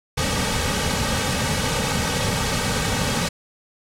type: noise with comb filter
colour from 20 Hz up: pink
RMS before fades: -22 dBFS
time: 0.17-3.29 s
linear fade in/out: 10 ms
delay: 2.9 ms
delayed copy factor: -0.7
effects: low-pass 9000 Hz 12 dB/octave